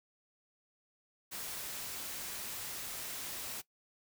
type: noise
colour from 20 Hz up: white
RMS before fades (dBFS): -42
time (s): 1.31-3.62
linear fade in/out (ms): 20
effects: noise-tail reverb RT60 0.1 s tail -19 dB re dry